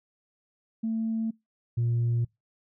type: tone pair in turn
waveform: sine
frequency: 223.8 / 118.08 Hz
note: A3 / A#2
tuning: +30 / +23 cents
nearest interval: major seventh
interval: 1107 cents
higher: first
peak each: -25 / -21 dBFS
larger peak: second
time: 0.83-1.31 / 1.77-2.25 s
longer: neither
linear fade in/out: 10 ms
effects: noise-tail reverb RT60 0.2 s tail -25 dB re dry + tanh soft clip ceiling -21 dBFS

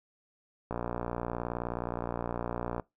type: click train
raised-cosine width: 1 ms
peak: -19 dBFS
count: 125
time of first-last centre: 0.71-2.798 s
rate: 59.4 Hz
effects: noise-tail reverb RT60 0.2 s tail -23 dB re dry

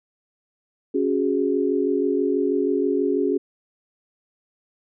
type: chord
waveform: sine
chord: C# suspended fourth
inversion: none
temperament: just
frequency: 277.2 / 369.6 / 415.8 Hz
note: C#4 / F#4 / G#4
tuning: 0 / -2 / +2 cents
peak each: -23 dBFS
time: 0.94-3.38 s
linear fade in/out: 10 ms
effects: none

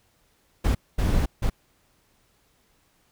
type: noise bursts at uneven times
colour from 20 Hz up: brown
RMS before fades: -21 dBFS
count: 3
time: 0.64-0.75 / 0.98-1.26 / 1.42-1.5 s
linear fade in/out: 10 ms
effects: pink hiss -65 dBFS RMS until 3.11 s

